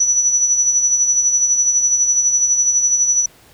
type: tone with tremolo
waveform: sine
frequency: 5920 Hz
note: F#8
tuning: in tune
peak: -10 dBFS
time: 0-3.26 s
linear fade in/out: 5 ms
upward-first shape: sine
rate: 12 Hz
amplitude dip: 50%
effects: pink hiss -48 dBFS RMS until 3.53 s